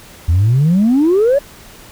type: exponential sweep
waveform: sine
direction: up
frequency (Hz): 78.8 to 587.3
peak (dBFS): -7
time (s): 0.28-1.39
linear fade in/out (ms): 10
effects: tanh soft clip ceiling -6 dBFS + pink hiss -39 dBFS RMS until 1.91 s